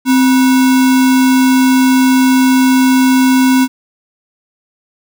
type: tone with sample-and-hold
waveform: sine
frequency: 260 Hz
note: C4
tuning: 11 cents flat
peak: -6 dBFS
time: 0.05-3.68 s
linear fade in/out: 50 ms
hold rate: 1225 Hz
effects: none